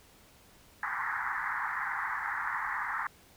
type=band-pass noise; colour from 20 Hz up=white; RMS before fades=-34 dBFS; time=0.83-3.07 s; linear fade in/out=2 ms; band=810 to 2000 Hz; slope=96 dB/octave; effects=pink hiss -59 dBFS RMS until 3.36 s